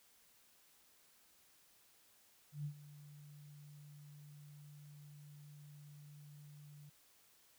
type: tone with ADSR envelope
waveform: sine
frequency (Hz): 146.83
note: D3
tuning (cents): 0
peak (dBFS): -38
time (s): 2.52-6.9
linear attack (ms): 130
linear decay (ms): 83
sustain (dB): -16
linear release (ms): 12
effects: white hiss -69 dBFS RMS until 7.58 s